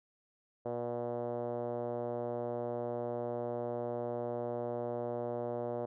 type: tone with low-pass filter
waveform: 5% pulse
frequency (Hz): 120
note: B2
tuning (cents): -49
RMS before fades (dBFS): -37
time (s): 0.65-5.86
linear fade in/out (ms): 10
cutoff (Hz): 570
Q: 2.7
effects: none